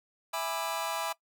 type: chord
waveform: sawtooth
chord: E dominant seventh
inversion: none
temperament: just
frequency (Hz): 659.3 / 824.1 / 988.9 / 1186.7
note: E5 / G#5 / B5 / D6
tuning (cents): 0 / -14 / +2 / +18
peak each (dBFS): -32 / -34 / -32 / -34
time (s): 0.33-1.13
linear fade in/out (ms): 10
effects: noise-tail reverb RT60 0.1 s tail -21 dB re dry